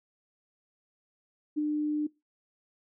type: tone with ADSR envelope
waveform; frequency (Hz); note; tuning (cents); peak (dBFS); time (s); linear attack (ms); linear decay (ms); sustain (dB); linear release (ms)
sine; 300; D4; +37; -24; 1.56-2.07; 23; 15; -2; 8
effects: noise-tail reverb RT60 0.2 s tail -20 dB re dry